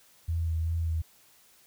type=tone with vibrato; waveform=sine; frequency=82 Hz; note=E2; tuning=9 cents flat; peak=-26 dBFS; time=0.28-1.02 s; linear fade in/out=10 ms; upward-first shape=sine; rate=2.6 Hz; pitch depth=27 cents each way; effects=white hiss -60 dBFS RMS until 1.66 s